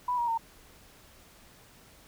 sine tone with pitch steps, 987.8 / 949.8 / 913.2 Hz, B5 / A#5 / A#5, 0 / +32 / -36 cents, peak -26 dBFS, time 0.08-0.377 s, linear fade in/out 5 ms, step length 99 ms, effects pink hiss -56 dBFS RMS until 2.07 s

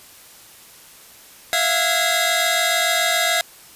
sawtooth tone cluster, 662 / 709 / 1649 / 2048 / 3746 Hz, E5 / F5 / G#6 / C7 / A#7, +7 / +26 / -13 / -38 / +8 cents, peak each -20 dBFS, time 1.53-3.41 s, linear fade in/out 0 ms, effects white hiss -45 dBFS RMS until 3.75 s + resampled to 32000 Hz

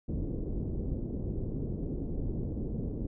pink low-pass noise, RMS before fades -34 dBFS, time 0.08-3.07 s, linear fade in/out 10 ms, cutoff 400 Hz, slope 24 dB/octave, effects none

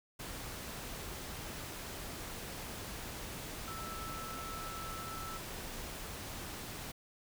sine tone in noise, 1318.5 Hz, E6, in tune, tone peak -44 dBFS, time 3.67-5.38 s, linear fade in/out 10 ms, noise pink, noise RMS -44 dBFS, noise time 0.19-6.92 s, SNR -3 dB, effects none

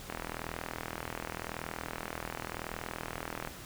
click train, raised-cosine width 0.5 ms, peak -21 dBFS, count 139, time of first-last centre 0.1-3.474 s, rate 40.9 Hz, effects pink hiss -47 dBFS RMS until 3.65 s

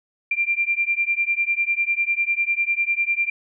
sine beating tone pair, 2370 / 2380 Hz, D7 / D7, +15 / +22 cents, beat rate 10 Hz, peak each -22 dBFS, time 0.31-3.3 s, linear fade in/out 5 ms, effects none

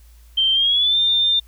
sine tone with pitch glide, 3136 to 3602 Hz, G7 to A7, 0 to +40 cents, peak -14 dBFS, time 0.37-1.4 s, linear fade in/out 10 ms, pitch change +240 cents, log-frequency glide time 0.53-0.98 s, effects added 57 Hz sine -44 dBFS peak until 1.47 s + white hiss -57 dBFS RMS until 1.47 s

